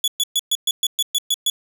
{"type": "tone bursts", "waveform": "sawtooth", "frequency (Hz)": 3407, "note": "G#7", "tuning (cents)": 44, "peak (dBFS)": -13, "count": 10, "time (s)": [0.04, 1.5], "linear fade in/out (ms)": 2, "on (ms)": 38, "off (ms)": 120, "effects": []}